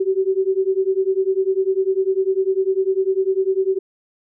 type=beating tone pair; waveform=sine; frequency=377.3 / 387.3 Hz; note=F#4 / G4; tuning=+34 / -21 cents; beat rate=10 Hz; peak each=-19 dBFS; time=0-3.79 s; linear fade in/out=10 ms; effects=none